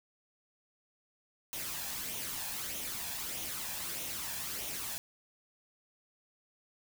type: noise with flanger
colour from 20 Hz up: white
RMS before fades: -39 dBFS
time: 1.53-4.98 s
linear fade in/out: 0 ms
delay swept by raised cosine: 0.31 to 1.22 ms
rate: 1.6 Hz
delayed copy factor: +0.5
effects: none